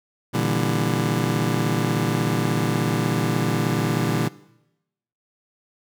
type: chord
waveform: 25% pulse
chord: E half-diminished seventh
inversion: second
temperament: just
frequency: 118.67 / 148.33 / 164.81 / 197.78 Hz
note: Bb2 / D3 / E3 / G3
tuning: +31 / +18 / 0 / +16 cents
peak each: -21 / -22 / -23 / -24 dBFS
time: 0.33-4.29 s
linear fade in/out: 20 ms
effects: noise-tail reverb RT60 0.9 s tail -20 dB re dry